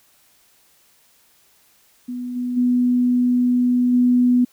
sine tone with level steps, 246.9 Hz, B3, in tune, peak -25 / -21 / -14 / -12 dBFS, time 2.08-4.45 s, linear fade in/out 10 ms, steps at 2.35 / 2.56 / 3.92 s, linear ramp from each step 20 ms, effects white hiss -57 dBFS RMS until 4.52 s

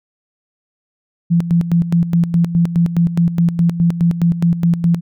sine tone with tremolo, 170 Hz, F3, 46 cents flat, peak -9 dBFS, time 1.3-5.01 s, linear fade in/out 20 ms, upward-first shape square, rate 4.8 Hz, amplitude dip 70%, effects none

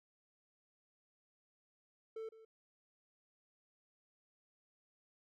triangle tone with echo, 444.5 Hz, A4, 18 cents sharp, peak -40 dBFS, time 2.16-2.29 s, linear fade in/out 5 ms, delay 160 ms, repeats 1, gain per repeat -15 dB, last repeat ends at 2.45 s, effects none

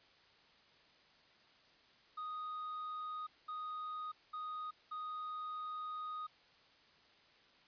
triangle tone bursts at uneven times, 1244.5 Hz, D#6, in tune, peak -39 dBFS, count 4, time 2.17-3.27 / 3.48-4.12 / 4.33-4.71 / 4.91-6.27 s, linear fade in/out 10 ms, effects white hiss -66 dBFS RMS until 7.67 s + resampled to 11025 Hz

